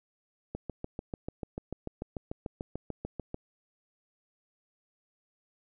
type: click train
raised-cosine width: 2 ms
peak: -22 dBFS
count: 20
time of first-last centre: 0.55-3.344 s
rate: 6.8 Hz
effects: none